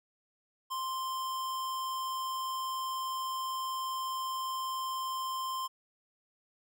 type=tone; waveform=square; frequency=1046.5 Hz; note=C6; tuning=in tune; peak=-34 dBFS; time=0.7-5.68 s; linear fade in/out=20 ms; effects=none